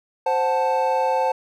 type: chord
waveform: triangle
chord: F# diminished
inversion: second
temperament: equal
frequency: 523.3 / 740 / 880 Hz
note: C5 / F#5 / A5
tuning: 0 / 0 / 0 cents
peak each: -20 / -24 / -19 dBFS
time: 0.26-1.32 s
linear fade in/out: 5 ms
effects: none